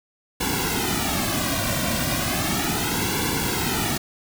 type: noise with flanger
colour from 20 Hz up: pink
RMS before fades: -24 dBFS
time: 0.4-3.98 s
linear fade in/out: 10 ms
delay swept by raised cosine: 1.6 to 2.36 ms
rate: 0.35 Hz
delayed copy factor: -0.9
effects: none